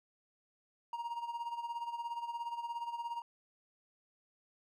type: tone with tremolo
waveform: triangle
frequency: 940 Hz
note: A#5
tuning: 14 cents sharp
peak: -33 dBFS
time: 0.93-3.22 s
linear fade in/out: 2 ms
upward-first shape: sine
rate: 17 Hz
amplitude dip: 70%
effects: none